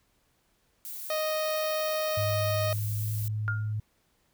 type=noise; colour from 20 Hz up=violet; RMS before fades=-39 dBFS; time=0.85-3.28 s; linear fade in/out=0 ms
type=harmonic tone; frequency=622.3 Hz; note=D#5; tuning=in tune; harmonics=1 / 2 / 3 / 4 / 5 / 6 / 7 / 8 / 9; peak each=-28 / -36 / -41 / -41 / -45 / -44 / -43 / -49 / -45 dBFS; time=1.1-2.73 s; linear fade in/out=2 ms
type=tone with pitch glide; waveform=sine; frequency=103.83 to 106.93 Hz; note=G#2 to A2; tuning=0 to -49 cents; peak=-28 dBFS; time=2.17-3.8 s; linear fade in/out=5 ms; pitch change=+51 cents; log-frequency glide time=2.6-3.1 s
type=tone with exponential decay; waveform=sine; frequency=1411 Hz; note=F6; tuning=17 cents sharp; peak=-25 dBFS; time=3.48-3.73 s; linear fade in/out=0 ms; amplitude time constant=54 ms
effects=pink hiss -70 dBFS RMS until 4.33 s